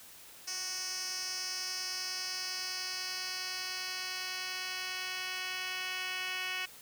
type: tone with band-pass filter sweep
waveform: 10% pulse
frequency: 370 Hz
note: F#4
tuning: in tune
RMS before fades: -38 dBFS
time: 0.47-6.66 s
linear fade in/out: 10 ms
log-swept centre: 5900 to 3100 Hz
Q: 2.7
effects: white hiss -53 dBFS RMS until 6.81 s